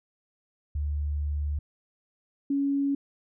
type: tone pair in turn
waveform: sine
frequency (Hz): 73.42 / 279.4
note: D2 / C#4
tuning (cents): 0 / +14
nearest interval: octave + major seventh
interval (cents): 2314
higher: second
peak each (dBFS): -26 / -23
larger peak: second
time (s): 0.75-1.59 / 2.5-2.95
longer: first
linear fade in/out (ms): 5
effects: none